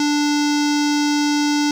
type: tone with low-pass filter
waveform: square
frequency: 293.7 Hz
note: D4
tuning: in tune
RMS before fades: -18 dBFS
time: 0-1.71 s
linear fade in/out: 2 ms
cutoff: 5700 Hz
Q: 3.8
effects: 7-bit